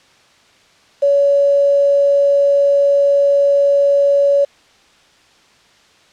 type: tone with quantisation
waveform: sine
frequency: 564 Hz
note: C#5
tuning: 30 cents sharp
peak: -9 dBFS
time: 1.02-4.45 s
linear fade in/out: 10 ms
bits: 6
effects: white hiss -50 dBFS RMS until 6.12 s + low-pass 5000 Hz 12 dB/octave